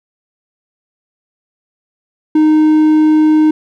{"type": "tone", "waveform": "triangle", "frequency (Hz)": 309.1, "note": "D#4", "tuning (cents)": -11, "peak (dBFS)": -4, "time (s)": [2.35, 3.51], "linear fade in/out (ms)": 5, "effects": []}